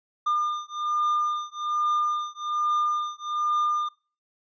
triangle beating tone pair, 1205 / 1206.2 Hz, D6 / D6, +44 / +46 cents, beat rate 1.2 Hz, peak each -25 dBFS, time 0.26-3.89 s, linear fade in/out 10 ms, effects noise-tail reverb RT60 0.4 s tail -24 dB re dry + resampled to 16000 Hz

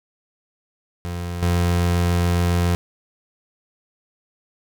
30% pulse tone with level steps, 87.31 Hz, F2, in tune, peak -23 / -14 dBFS, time 1.05-2.75 s, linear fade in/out 0 ms, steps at 1.42 s, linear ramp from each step 5 ms, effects none

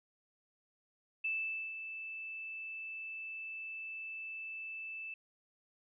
sine tone with ADSR envelope, 2637 Hz, E7, in tune, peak -32 dBFS, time 1.24-5.14 s, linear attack 9 ms, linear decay 480 ms, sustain -9 dB, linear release 3 ms, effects none

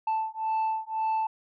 sine beating tone pair, 880 / 881.9 Hz, A5 / A5, 0 / +4 cents, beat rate 1.9 Hz, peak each -27 dBFS, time 0.07-1.27 s, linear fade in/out 5 ms, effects tanh soft clip ceiling -23 dBFS

